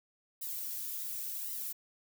violet noise with flanger, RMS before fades -39 dBFS, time 0.41-1.73 s, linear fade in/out 10 ms, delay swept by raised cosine 1 to 4.2 ms, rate 0.91 Hz, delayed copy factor +0.85, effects none

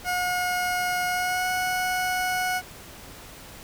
20% pulse tone with pitch glide, 722 to 734.2 Hz, F#5 to F#5, -43 to -14 cents, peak -19 dBFS, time 0.04-2.62 s, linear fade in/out 50 ms, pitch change +29 cents, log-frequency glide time 1.08-1.49 s, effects pink hiss -44 dBFS RMS until 3.63 s

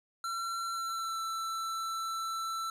square tone with pitch glide, 1357 to 1332.1 Hz, E6 to E6, +50 to +18 cents, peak -34 dBFS, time 0.24-2.7 s, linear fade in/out 2 ms, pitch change -32 cents, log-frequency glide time 0.69-1.2 s, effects low-pass 12000 Hz 12 dB/octave + 11-bit

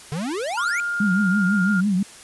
square exponential sweep, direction up, 140 to 2424 Hz, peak -25 dBFS, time 0.12-0.8 s, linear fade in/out 0 ms
sine tone, 1410 Hz, F6, 16 cents sharp, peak -22 dBFS, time 0.57-1.81 s, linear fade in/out 10 ms
sine tone with vibrato, 194.8 Hz, G3, 11 cents flat, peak -17 dBFS, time 1-2.03 s, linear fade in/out 5 ms, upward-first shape triangle, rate 6 Hz, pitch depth 170 cents each way
effects white hiss -43 dBFS RMS until 2.23 s + resampled to 24000 Hz

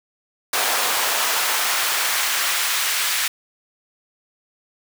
pink noise with high-pass filter sweep, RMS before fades -21 dBFS, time 0.53-3.28 s, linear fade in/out 5 ms, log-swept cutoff 740 to 1800 Hz, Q 0.91, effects none

